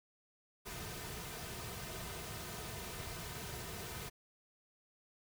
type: noise with comb filter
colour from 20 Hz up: pink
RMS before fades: -45 dBFS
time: 0.65-4.1 s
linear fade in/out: 20 ms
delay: 3.6 ms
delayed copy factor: -0.6
effects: none